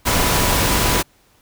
sine tone in noise, 987.8 Hz, B5, in tune, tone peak -26 dBFS, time 0.05-1.03 s, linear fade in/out 20 ms, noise pink, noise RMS -17 dBFS, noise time 0.05-1.03 s, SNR -12 dB, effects pink hiss -56 dBFS RMS until 1.41 s

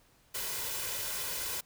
white noise with comb filter, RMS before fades -36 dBFS, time 0.34-1.61 s, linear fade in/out 10 ms, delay 2 ms, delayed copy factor +0.55, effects pink hiss -65 dBFS RMS until 1.65 s

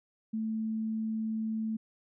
sine tone, 220.4 Hz, A3, 3 cents sharp, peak -30 dBFS, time 0.33-1.77 s, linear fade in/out 10 ms, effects none

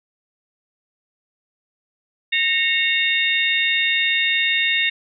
sine tone cluster, 1847 / 2190 / 2772 / 3668 Hz, A#6 / C#7 / F7 / A#7, -16 / -22 / -14 / -29 cents, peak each -22 dBFS, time 2.32-4.9 s, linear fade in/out 10 ms, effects none

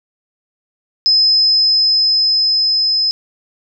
sine tone with level ramp, 5100 Hz, D#8, 42 cents sharp, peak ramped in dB -8 to -12 dBFS, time 1.06-3.11 s, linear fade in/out 0 ms, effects none

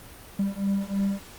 triangle beating tone pair, 196 / 199.1 Hz, G3 / G3, 0 / +27 cents, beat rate 3.1 Hz, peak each -25 dBFS, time 0.39-1.2 s, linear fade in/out 5 ms, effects pink hiss -46 dBFS RMS until 1.38 s + Opus 32 kbps

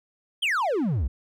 triangle exponential sweep, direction down, 3323 to 55 Hz, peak -20 dBFS, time 0.42-1.08 s, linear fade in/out 10 ms, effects none

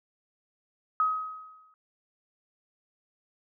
sine tone with exponential decay, 1266 Hz, D#6, 30 cents sharp, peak -20 dBFS, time 1-1.74 s, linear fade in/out 1 ms, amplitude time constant 160 ms, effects none

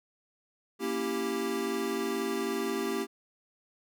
square chord, A# diminished seventh, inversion none, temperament equal, 233.1 / 277.2 / 329.6 / 392 Hz, A#3 / C#4 / E4 / G4, 0 / 0 / 0 / 0 cents, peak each -37 / -38 / -38 / -33 dBFS, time 0.79-3.07 s, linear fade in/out 50 ms, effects none

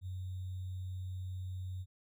sine tone with sample-and-hold, 92.5 Hz, F#2, in tune, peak -38 dBFS, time 0.01-1.86 s, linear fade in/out 50 ms, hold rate 3675 Hz, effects none

